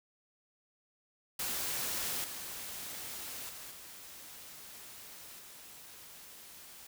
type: noise with level steps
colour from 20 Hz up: white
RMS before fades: -36 / -43 / -47 / -50 / -52 dBFS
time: 1.39-6.87 s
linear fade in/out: 5 ms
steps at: 2.24 / 3.49 / 3.71 / 5.39 s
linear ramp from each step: 2 ms
effects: none